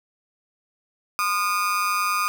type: tone with amplitude modulation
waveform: 35% pulse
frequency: 1225 Hz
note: D#6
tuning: 27 cents flat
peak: -16 dBFS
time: 1.19-2.28 s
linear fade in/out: 0 ms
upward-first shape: sine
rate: 191 Hz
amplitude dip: 70%
effects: none